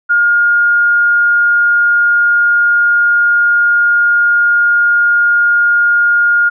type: tone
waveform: sine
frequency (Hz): 1420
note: F6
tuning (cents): +28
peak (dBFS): -7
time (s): 0.09-6.5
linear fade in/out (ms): 20
effects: none